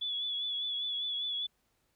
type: tone with vibrato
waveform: sine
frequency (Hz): 3414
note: G#7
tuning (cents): +47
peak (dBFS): -32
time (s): 0.01-1.47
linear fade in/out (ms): 10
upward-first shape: sine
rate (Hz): 5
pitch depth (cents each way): 37
effects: pink hiss -75 dBFS RMS until 1.95 s